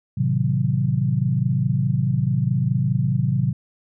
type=chord; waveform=sine; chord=A diminished seventh; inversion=none; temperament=equal; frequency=110 / 130.81 / 155.56 / 185 Hz; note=A2 / C3 / Eb3 / Gb3; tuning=0 / 0 / 0 / 0 cents; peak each=-25 / -20 / -25 / -25 dBFS; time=0.17-3.53 s; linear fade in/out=10 ms; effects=none